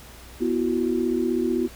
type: chord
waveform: sine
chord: B suspended fourth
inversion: none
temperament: equal with one note detuned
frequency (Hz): 246.9 / 334 / 370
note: B3 / E4 / F#4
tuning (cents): 0 / +23 / 0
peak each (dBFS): -25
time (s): 0.4-1.68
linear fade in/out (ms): 20
effects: added 60 Hz sine -46 dBFS peak until 1.75 s + pink hiss -46 dBFS RMS until 1.75 s